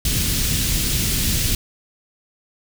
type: band-stop noise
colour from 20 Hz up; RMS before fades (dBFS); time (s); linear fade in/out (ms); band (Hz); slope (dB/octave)
pink; -20; 0.05-1.55; 2; 210 to 3100; 12
effects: none